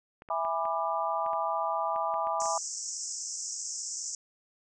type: clicks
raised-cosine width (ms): 0.5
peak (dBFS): -32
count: 11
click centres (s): 0.221 / 0.288 / 0.45 / 0.654 / 1.263 / 1.333 / 1.961 / 2.141 / 2.271 / 2.42 / 2.457
type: chord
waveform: sine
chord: E dominant seventh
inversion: none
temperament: just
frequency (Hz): 659.3 / 824.1 / 988.9 / 1186.7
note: E5 / G#5 / B5 / D6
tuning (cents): 0 / -14 / +2 / +18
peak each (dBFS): -33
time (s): 0.3-2.58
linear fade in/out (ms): 2
type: band-pass noise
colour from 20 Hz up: white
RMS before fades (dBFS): -37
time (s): 2.4-4.15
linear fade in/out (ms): 2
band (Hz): 5300 to 7800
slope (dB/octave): 96
effects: none